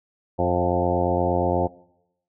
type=harmonic tone with a mistuned harmonic; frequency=88.5 Hz; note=F2; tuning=23 cents sharp; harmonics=1 / 2 / 3 / 4 / 5 / 6 / 7 / 8 / 9 / 10; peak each=-27 / -29 / -30 / -27 / -30 / -25 / -31 / -27 / -31 / -31 dBFS; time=0.38-1.68 s; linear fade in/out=20 ms; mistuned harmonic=8; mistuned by=-15 cents; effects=noise-tail reverb RT60 0.8 s tail -21 dB re dry